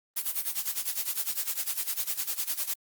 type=noise with tremolo; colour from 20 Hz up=blue; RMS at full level=-28 dBFS; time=0.16-2.74 s; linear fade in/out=10 ms; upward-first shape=sine; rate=9.9 Hz; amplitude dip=85%; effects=Opus 32 kbps